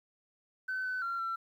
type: tone with pitch steps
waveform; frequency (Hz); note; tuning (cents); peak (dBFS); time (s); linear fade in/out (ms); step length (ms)
sine; 1521 / 1510 / 1374 / 1350; F#6 / F#6 / F6 / E6; +47 / +35 / -29 / +41; -31; 0.68-1.36; 10; 170
effects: tanh soft clip ceiling -29 dBFS + 11-bit